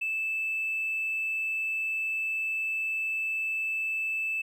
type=tone with hard clipping; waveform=sine; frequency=2631 Hz; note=E7; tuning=4 cents flat; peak=-28 dBFS; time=0.01-4.42 s; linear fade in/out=10 ms; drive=1 dB; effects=none